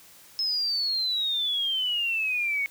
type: exponential sweep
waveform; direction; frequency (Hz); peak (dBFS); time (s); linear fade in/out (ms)
sine; down; 5220 to 2201; -24; 0.39-2.66; 0
effects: white hiss -52 dBFS RMS until 2.7 s